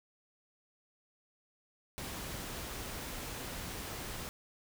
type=noise; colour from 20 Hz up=pink; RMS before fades=-42 dBFS; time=1.98-4.29 s; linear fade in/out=0 ms; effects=none